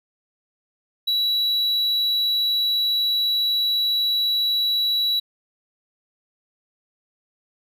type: tone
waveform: triangle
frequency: 3918 Hz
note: B7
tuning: 15 cents flat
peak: -17 dBFS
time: 1.07-5.2 s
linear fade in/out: 10 ms
effects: none